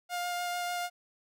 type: tone with vibrato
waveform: sawtooth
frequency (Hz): 707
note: F5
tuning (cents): +21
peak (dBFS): -28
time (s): 0.09-0.9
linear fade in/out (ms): 50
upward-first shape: sine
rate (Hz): 6.7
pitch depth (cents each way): 10
effects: none